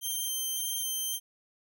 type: tone with vibrato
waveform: 5% pulse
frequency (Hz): 3136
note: G7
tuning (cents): 0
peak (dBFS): -23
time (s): 0.01-1.2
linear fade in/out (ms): 50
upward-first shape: square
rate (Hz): 1.8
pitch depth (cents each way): 9
effects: none